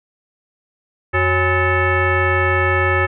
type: tone with frequency modulation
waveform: sine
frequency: 830.6 Hz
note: G#5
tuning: in tune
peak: -13 dBFS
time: 1.13-3.07 s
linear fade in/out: 20 ms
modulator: 460 Hz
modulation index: 2.9
effects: none